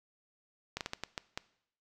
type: slowing click train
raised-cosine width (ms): 0.2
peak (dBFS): -18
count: 7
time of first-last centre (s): 0.77-1.375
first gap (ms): 38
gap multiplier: 1.39
effects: noise-tail reverb RT60 0.7 s tail -20 dB re dry